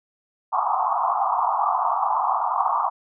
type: band-pass noise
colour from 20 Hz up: white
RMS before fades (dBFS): -22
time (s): 0.52-2.9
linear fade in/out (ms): 20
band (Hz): 700 to 1200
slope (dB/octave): 96
effects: none